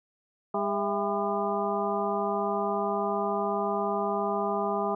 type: harmonic tone with a mistuned harmonic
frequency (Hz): 201.6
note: G3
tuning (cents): +49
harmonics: 1 / 2 / 3 / 4 / 5 / 6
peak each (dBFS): -34 / -31 / -32 / -32 / -35 / -34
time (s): 0.54-4.95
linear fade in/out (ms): 5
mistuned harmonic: 3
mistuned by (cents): +140
effects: none